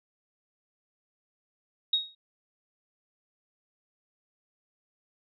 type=tone with exponential decay; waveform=sine; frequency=3763 Hz; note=A#7; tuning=16 cents sharp; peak=-19 dBFS; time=1.93-2.15 s; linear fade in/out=5 ms; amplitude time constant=47 ms; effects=none